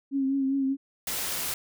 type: tone with vibrato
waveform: sine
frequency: 271.2 Hz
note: C#4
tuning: 38 cents flat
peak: -23 dBFS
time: 0.11-0.77 s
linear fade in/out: 50 ms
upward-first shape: triangle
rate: 5 Hz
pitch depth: 42 cents each way
type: noise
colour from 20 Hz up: white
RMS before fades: -31 dBFS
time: 1.07-1.54 s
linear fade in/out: 2 ms
effects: none